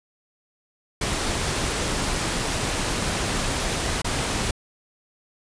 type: noise with dropouts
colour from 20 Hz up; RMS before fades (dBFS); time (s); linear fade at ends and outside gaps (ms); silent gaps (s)
pink; -25; 1.01-4.51; 5; 4.019-4.044
effects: resampled to 22050 Hz

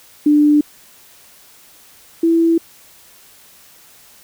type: tone pair in turn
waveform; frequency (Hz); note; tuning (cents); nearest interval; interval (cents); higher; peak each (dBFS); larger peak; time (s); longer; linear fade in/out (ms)
sine; 296.4 / 331.5; D4 / E4; +16 / +10; major second; 194; second; -8 / -10; first; 0.26-0.61 / 2.23-2.58; neither; 5
effects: white hiss -46 dBFS RMS until 4.23 s

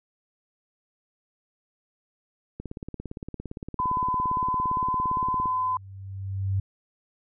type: click train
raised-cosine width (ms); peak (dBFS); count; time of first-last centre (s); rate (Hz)
3; -22; 51; 2.6-5.457; 17.5
type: tone with pitch glide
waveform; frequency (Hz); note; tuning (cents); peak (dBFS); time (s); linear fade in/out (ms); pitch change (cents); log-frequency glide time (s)
sine; 1009 to 1016; B5 to B5; +37 to +49; -23; 3.79-5.77; 2; +12; 4.03-5.03
type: tone with exponential growth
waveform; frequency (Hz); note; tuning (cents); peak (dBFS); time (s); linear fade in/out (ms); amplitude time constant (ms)
sine; 97; G2; -18; -21; 5.12-6.6; 5; 320
effects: none

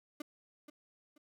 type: tone with echo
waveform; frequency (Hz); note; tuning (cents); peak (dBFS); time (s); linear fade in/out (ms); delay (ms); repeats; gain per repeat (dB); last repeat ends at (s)
35% pulse; 297.9; D4; +25; -37; 0.2-0.22; 5; 480; 2; -11; 1.18
effects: none

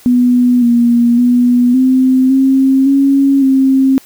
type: tone with pitch steps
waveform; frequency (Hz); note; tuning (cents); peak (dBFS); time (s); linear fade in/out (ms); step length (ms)
sine; 246.4 / 237.6 / 244.7 / 259.2 / 266.9 / 275.3 / 266.7; B3 / A#3 / B3 / C4 / C4 / C#4 / C4; -4 / +33 / -16 / -16 / +35 / -12 / +33; -6; 0.06-3.98; 0; 560
effects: white hiss -42 dBFS RMS until 4.05 s

